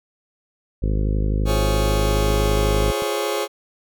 harmonic tone, 51.91 Hz, G#1, in tune, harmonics 1 / 2 / 3 / 4 / 5 / 6 / 7 / 8 / 9 / 10, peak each -19 / -25 / -29 / -31 / -33 / -35 / -36 / -37 / -38 / -39 dBFS, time 0.82-2.92 s, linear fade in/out 10 ms
sawtooth chord, Db major seventh, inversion first, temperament just, 346.5 / 415.8 / 519.7 / 554.4 Hz, F4 / Ab4 / C5 / Db5, -14 / +2 / -12 / 0 cents, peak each -25 / -20 / -26 / -22 dBFS, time 1.45-3.48 s, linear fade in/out 50 ms
clicks, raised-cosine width 3 ms, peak -19 dBFS, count 2, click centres 2.304 / 3.022 s
effects none

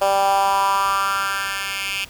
10% pulse tone with high-pass filter sweep, 196.4 Hz, G3, 4 cents sharp, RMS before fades -20 dBFS, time 0.01-2.05 s, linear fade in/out 10 ms, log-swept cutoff 630 to 2500 Hz, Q 4, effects pink hiss -44 dBFS RMS until 2.09 s

